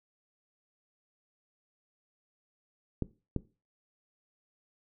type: clicks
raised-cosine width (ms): 3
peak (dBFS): -17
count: 2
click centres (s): 3.023 / 3.363
effects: noise-tail reverb RT60 0.3 s tail -18 dB re dry

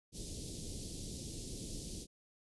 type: band-stop noise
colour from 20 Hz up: pink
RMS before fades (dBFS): -44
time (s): 0.12-2.07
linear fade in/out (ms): 50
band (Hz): 430 to 4000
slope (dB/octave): 24
effects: resampled to 24000 Hz

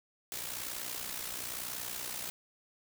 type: noise with amplitude modulation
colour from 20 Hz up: white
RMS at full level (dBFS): -37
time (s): 0.32-2.3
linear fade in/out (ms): 0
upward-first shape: sine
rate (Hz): 61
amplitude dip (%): 60
effects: none

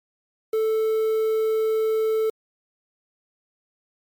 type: tone with quantisation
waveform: triangle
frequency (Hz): 440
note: A4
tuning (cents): 0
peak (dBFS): -17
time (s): 0.53-2.3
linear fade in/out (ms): 5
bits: 7
effects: MP3 96 kbps

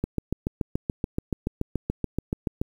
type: click train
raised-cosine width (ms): 3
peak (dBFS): -12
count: 19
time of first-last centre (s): 0.04-2.615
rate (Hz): 6.99
effects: 8-bit

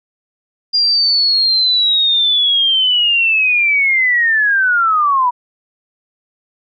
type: linear sweep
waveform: sine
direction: down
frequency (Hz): 4825 to 958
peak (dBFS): -10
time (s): 0.73-5.31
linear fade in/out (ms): 20
effects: none

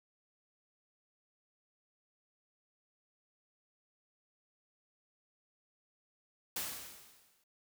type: noise with exponential decay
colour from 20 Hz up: white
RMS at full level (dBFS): -36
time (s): 6.56-7.44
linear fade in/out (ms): 5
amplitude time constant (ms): 190
effects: none

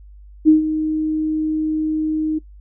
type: tone with ADSR envelope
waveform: sine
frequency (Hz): 311.1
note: D#4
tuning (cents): 0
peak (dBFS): -5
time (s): 0.45-2.39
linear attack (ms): 33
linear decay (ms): 130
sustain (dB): -12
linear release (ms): 13
effects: noise-tail reverb RT60 0.1 s tail -19 dB re dry + added 50 Hz sine -39 dBFS peak until 2.6 s

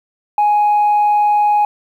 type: tone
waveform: sine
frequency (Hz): 833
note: G#5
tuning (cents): +5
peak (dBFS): -8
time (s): 0.38-1.65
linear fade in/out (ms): 2
effects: tanh soft clip ceiling -8 dBFS + 8-bit

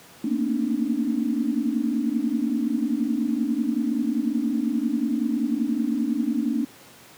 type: tone cluster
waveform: sine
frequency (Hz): 225.7 / 236.1 / 248 / 275.5 / 301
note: A3 / A#3 / B3 / C#4 / D4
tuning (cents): +44 / +22 / +7 / -11 / +43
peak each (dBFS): -27 / -26 / -33 / -27 / -27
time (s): 0.24-6.65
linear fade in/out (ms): 5
effects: pink hiss -48 dBFS RMS until 7.17 s + high-pass 150 Hz 12 dB/octave

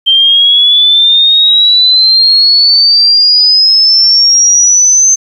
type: exponential sweep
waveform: sine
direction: up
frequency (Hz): 3136 to 6272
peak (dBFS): -3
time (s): 0.06-5.16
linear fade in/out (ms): 20
effects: 7-bit

